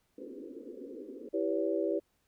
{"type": "band-pass noise", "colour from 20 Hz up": "pink", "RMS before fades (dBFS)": -45, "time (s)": [0.18, 1.29], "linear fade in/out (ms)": 5, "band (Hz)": [240, 510], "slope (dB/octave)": 96}
{"type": "chord", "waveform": "sine", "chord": "C# half-diminished seventh", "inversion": "first", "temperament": "equal with one note detuned", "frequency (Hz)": [329.6, 392, 493.9, 568.3], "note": ["E4", "G4", "B4", "C#5"], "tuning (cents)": [0, 0, 0, 43], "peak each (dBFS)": [-33, -33, -36, -34], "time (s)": [1.33, 2], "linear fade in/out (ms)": 20}
{"effects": ["pink hiss -75 dBFS RMS until 2.27 s"]}